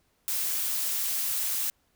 blue noise, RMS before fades -29 dBFS, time 0.28-1.7 s, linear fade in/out 0 ms, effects pink hiss -70 dBFS RMS until 1.95 s

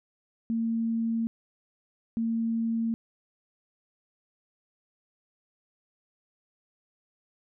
sine tone pair in turn, 227.9 / 227.9 Hz, A#3 / A#3, -39 / -39 cents, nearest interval unison, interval 0 cents, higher neither, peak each -25 dBFS, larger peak neither, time 0.5-1.27 / 2.17-2.94 s, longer neither, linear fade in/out 0 ms, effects none

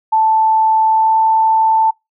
sine tone with pitch glide, 880 to 885.6 Hz, A5 to A5, 0 to +11 cents, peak -9 dBFS, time 0.12-1.91 s, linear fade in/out 10 ms, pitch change +11 cents, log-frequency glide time 0.86-1.17 s, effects noise-tail reverb RT60 0.2 s tail -25 dB re dry

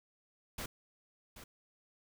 pink noise with echo, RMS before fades -41 dBFS, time 0.58-0.66 s, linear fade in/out 5 ms, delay 780 ms, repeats 1, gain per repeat -11 dB, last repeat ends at 1.44 s, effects none

